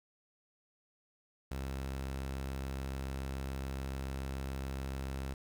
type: tone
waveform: sawtooth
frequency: 67 Hz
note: C2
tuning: 42 cents sharp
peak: -33 dBFS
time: 1.51-5.34 s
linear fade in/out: 5 ms
effects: 10-bit